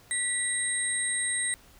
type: tone cluster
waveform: sine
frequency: 1955 / 3848 / 8530 Hz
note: B6 / B7 / C9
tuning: -18 / -46 / +32 cents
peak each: -31 / -37 / -28 dBFS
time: 0.11-1.54 s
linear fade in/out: 0 ms
effects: pink hiss -56 dBFS RMS until 1.79 s